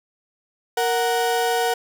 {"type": "tone pair together", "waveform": "35% pulse", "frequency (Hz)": [466.2, 740], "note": ["A#4", "F#5"], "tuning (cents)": [0, 0], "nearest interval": "minor sixth", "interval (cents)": 800, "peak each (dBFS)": -20, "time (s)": [0.77, 1.74], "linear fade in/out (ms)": 5, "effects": []}